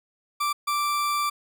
40% pulse tone bursts at uneven times, 1172 Hz, D6, 4 cents flat, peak -22 dBFS, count 2, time 0.4-0.53 / 0.67-1.3 s, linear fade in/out 10 ms, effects none

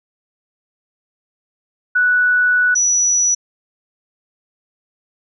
sine tone pair in turn, 1478 / 5892 Hz, F#6 / F#8, -2 / -8 cents, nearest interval 2 octaves, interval 2394 cents, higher second, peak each -11 / -12 dBFS, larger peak first, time 1.95-2.75 / 2.75-3.35 s, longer first, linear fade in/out 10 ms, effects none

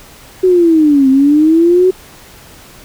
sine linear two-way sweep, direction down then up, 376.3 to 261.6 to 376.3 Hz, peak -5 dBFS, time 0.43-1.91 s, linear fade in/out 10 ms, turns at 1.09 s, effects pink hiss -38 dBFS RMS until 2.84 s

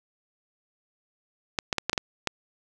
clicks, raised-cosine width 0.2 ms, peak -7 dBFS, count 7, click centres 1.588 / 1.728 / 1.783 / 1.896 / 1.931 / 1.978 / 2.273 s, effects none

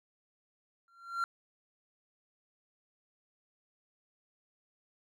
triangle tone with exponential growth, 1374 Hz, F6, 29 cents flat, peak -25 dBFS, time 0.88-1.24 s, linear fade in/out 1 ms, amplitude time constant 77 ms, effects none

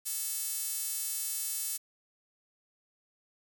sawtooth tone with high-pass filter, 440 Hz, A4, in tune, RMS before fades -35 dBFS, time 0.05-1.78 s, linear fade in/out 20 ms, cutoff 9100 Hz, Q 0.97, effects 9-bit

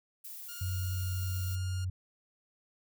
violet noise, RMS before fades -45 dBFS, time 0.24-1.56 s, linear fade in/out 10 ms
10% pulse tone with pitch glide, 1422 to 1413 Hz, F6 to F6, +31 to +20 cents, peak -37 dBFS, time 0.48-1.85 s, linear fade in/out 10 ms, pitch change -11 cents, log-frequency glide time 0.88-1.25 s
sine tone, 92.1 Hz, F#2, 7 cents flat, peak -31 dBFS, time 0.61-1.9 s, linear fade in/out 5 ms
effects none

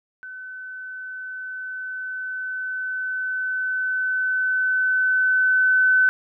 sine tone with level ramp, 1515 Hz, F#6, 40 cents sharp, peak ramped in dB -34 to -13 dBFS, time 0.23-6.09 s, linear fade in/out 0 ms, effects none

